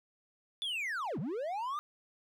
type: linear two-way sweep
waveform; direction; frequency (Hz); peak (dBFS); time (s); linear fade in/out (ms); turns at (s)
triangle; down then up; 3520 to 126.6 to 1235; -32; 0.62-1.79; 0; 1.19
effects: none